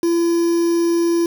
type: tone with quantisation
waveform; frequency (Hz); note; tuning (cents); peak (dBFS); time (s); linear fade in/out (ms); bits
triangle; 339.4; F4; -49; -12; 0.03-1.26; 2; 5
effects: none